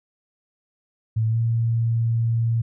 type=tone with pitch glide; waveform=sine; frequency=111.2 to 115.19 Hz; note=A2 to A#2; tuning=+19 to -20 cents; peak=-18 dBFS; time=1.16-2.62 s; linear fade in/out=10 ms; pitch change=+61 cents; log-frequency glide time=1.29-1.38 s; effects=none